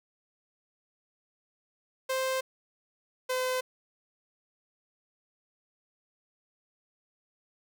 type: tone pair in turn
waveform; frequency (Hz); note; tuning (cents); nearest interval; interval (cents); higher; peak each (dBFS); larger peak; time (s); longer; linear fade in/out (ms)
sawtooth; 523.3 / 511.1; C5 / C5; 0 / -41; unison; 41; first; -24; neither; 2.09-2.41 / 3.29-3.61; neither; 10
effects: none